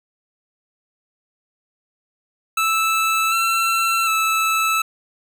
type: tone with pitch steps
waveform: 25% pulse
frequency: 1315 / 1346 / 1311 Hz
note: E6 / E6 / E6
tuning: -5 / +36 / -10 cents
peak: -13 dBFS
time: 2.57-4.82 s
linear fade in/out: 5 ms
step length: 750 ms
effects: none